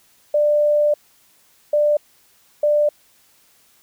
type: tone bursts at uneven times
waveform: sine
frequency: 593 Hz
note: D5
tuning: 17 cents sharp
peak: -13 dBFS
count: 3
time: 0.34-0.94 / 1.73-1.97 / 2.63-2.89 s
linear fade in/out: 5 ms
effects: white hiss -56 dBFS RMS until 3.82 s